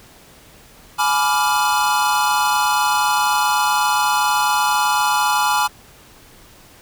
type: chord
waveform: square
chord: G# diminished seventh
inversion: none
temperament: equal with one note detuned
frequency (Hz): 843.7 / 987.8 / 1174.7 / 1396.9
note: G#5 / B5 / D6 / F6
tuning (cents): +27 / 0 / 0 / 0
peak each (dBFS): -20 / -21 / -23 / -23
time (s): 0.98-5.68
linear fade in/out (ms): 20
effects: pink hiss -46 dBFS RMS until 6.81 s